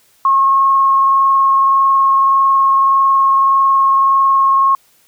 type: tone with frequency modulation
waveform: sine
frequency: 1085 Hz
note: C#6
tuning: 37 cents flat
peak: -8 dBFS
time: 0.25-4.75 s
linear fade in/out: 2 ms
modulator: 21.7 Hz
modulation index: 0.39
effects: white hiss -53 dBFS RMS until 5.07 s